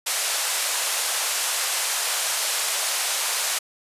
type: band-pass noise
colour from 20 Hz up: white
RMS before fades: -25 dBFS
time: 0.06-3.59 s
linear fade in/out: 10 ms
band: 540 to 11000 Hz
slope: 24 dB/octave
effects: resampled to 32000 Hz